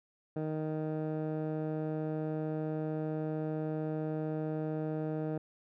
15% pulse tone with low-pass filter, 155.56 Hz, D#3, in tune, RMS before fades -35 dBFS, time 0.36-5.38 s, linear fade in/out 5 ms, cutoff 760 Hz, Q 0.8, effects none

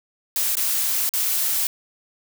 blue noise with dropouts, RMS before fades -22 dBFS, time 0.36-1.67 s, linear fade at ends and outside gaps 1 ms, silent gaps 0.554-0.569 / 1.092-1.137 s, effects none

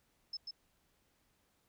sine tone with echo, 5240 Hz, E8, 11 cents flat, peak -38 dBFS, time 0.33-0.37 s, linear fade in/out 5 ms, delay 140 ms, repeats 1, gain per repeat -3 dB, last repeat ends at 0.51 s, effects pink hiss -75 dBFS RMS until 1.68 s

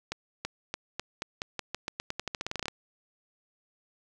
accelerating click train, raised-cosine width 0.2 ms, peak -15 dBFS, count 22, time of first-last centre 0.12-2.682 s, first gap 330 ms, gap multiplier 0.88, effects none

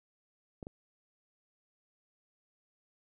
clicks, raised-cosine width 2 ms, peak -29 dBFS, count 2, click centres 0.628 / 0.669 s, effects none

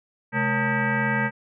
sine tone with frequency modulation, 904 Hz, A5, 47 cents sharp, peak -20 dBFS, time 0.32-1.31 s, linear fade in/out 50 ms, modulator 345 Hz, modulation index 3.4, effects none

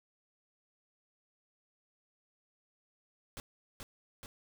pink noise with echo, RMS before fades -44 dBFS, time 3.37-3.4 s, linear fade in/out 0 ms, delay 430 ms, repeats 2, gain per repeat -2 dB, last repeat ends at 4.26 s, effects none

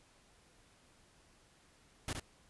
pink noise with echo, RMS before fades -38 dBFS, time 2.08-2.13 s, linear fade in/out 2 ms, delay 68 ms, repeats 1, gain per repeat -4 dB, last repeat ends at 2.198 s, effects pink hiss -66 dBFS RMS until 2.49 s + resampled to 24000 Hz

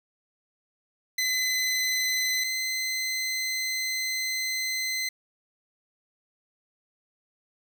20% pulse tone pair in turn, 2028 / 2050 Hz, B6 / C7, +45 / -36 cents, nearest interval unison, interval 19 cents, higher second, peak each -19 / -22 dBFS, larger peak first, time 1.18-2.44 / 2.44-5.09 s, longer second, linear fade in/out 5 ms, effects none

